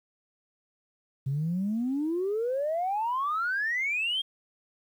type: exponential sweep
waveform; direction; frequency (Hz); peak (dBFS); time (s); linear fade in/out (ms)
sine; up; 130.81 to 3265; -25; 1.26-4.22; 10
effects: tanh soft clip ceiling -22 dBFS + 10-bit